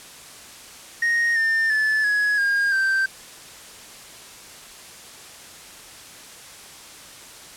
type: tone with pitch steps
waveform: triangle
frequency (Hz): 1864.7 / 1800.1 / 1737.8 / 1677.7 / 1619.6 / 1563.5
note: A#6 / A6 / A6 / G#6 / G#6 / G6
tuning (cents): 0 / +39 / -22 / +17 / -44 / -5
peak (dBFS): -16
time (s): 1.02-3.06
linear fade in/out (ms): 5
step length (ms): 340
effects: white hiss -42 dBFS RMS until 7.56 s + low-pass 10000 Hz 12 dB/octave

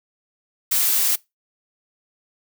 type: noise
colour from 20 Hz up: blue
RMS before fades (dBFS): -19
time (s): 0.71-1.16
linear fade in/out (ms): 10
effects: noise-tail reverb RT60 0.2 s tail -22 dB re dry

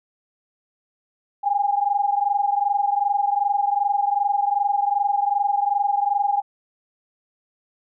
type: tone pair together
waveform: sine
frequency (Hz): 804.4 / 827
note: G5 / G#5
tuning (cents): +44 / -8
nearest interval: unison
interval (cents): 48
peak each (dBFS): -20 / -22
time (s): 1.43-6.42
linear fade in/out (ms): 20
effects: none

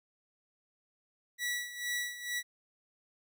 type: tone with tremolo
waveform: sawtooth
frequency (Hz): 1944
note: B6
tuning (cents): -28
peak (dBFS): -28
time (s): 1.38-2.43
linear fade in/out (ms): 50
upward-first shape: sine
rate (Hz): 2.2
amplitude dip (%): 75
effects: none

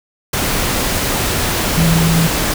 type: tone in noise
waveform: sine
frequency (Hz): 164.81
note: E3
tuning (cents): 0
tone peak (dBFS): -11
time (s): 1.77-2.27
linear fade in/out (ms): 5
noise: pink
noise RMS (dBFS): -17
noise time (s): 0.33-2.54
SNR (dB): +3
effects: none

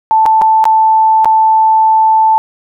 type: tone with dropouts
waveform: sine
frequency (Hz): 880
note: A5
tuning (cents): 0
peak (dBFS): -5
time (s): 0.11-2.38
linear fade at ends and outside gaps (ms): 0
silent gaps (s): 0.256-0.262 / 0.414-0.419 / 0.641-0.654 / 1.246-1.256
effects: none

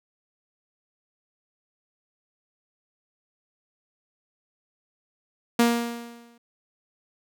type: tone with exponential decay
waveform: sawtooth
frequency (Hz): 235.5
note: A#3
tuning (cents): +18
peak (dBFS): -11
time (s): 5.59-6.38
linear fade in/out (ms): 5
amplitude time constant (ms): 170
effects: none

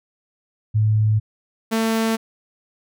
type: tone pair in turn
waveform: sine / sawtooth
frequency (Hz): 107.8 / 224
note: A2 / A3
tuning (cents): -35 / +31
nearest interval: octave + minor second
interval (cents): 1266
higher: second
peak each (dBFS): -14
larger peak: neither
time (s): 0.74-1.2 / 1.71-2.17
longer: neither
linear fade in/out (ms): 20
effects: none

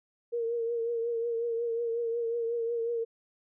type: tone with vibrato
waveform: sine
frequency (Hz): 465.2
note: A#4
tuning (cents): -4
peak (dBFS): -28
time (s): 0.32-3.05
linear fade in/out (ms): 20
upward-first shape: triangle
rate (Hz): 5.5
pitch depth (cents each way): 46
effects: none

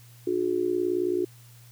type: tone with amplitude modulation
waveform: sine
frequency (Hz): 360.2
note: F#4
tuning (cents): -46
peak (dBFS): -19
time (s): 0.27-1.25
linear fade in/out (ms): 5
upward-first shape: sine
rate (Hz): 59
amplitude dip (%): 90
effects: added 119 Hz sine -49 dBFS peak until 1.71 s + white hiss -56 dBFS RMS until 1.71 s

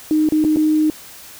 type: tone with dropouts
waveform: sine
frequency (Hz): 308.6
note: D#4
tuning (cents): -14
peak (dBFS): -12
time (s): 0.11-0.9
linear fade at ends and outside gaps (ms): 1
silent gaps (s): 0.289-0.322 / 0.441-0.448 / 0.561-0.569
effects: white hiss -39 dBFS RMS until 1.39 s

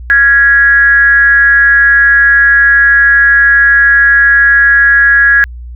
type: tone with frequency modulation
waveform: sine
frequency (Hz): 1661.2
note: G#6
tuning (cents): 0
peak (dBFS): -3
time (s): 0.1-5.44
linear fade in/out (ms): 0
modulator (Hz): 265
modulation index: 0.45
effects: added 60 Hz sine -23 dBFS peak until 5.75 s

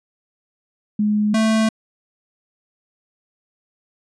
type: tone pair in turn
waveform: sine / square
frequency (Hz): 210 / 220.4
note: G#3 / A3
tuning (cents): +19 / +3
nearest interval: minor second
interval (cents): 84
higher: second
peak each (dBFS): -15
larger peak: neither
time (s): 0.99-1.34 / 1.34-1.69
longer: neither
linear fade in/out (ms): 5
effects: resampled to 22050 Hz

